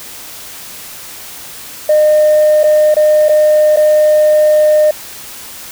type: tone with dropouts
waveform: sine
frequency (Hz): 609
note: D#5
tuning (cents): -37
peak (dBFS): -4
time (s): 1.89-4.91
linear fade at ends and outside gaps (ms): 5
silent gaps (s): 2.633-2.639 / 2.943-2.966 / 3.285-3.292 / 3.762-3.77
effects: tanh soft clip ceiling -3 dBFS + white hiss -30 dBFS RMS until 5.71 s